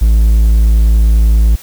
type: tone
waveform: triangle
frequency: 55 Hz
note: A1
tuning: in tune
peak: -3 dBFS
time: 0.01-1.56 s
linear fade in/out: 10 ms
effects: white hiss -36 dBFS RMS until 1.62 s